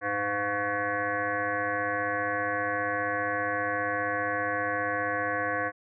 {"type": "tone with frequency modulation", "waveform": "sine", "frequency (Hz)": 1113, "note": "C#6", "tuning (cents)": 7, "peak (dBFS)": -26, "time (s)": [0.01, 5.72], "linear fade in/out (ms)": 50, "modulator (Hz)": 201, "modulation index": 3.8, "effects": []}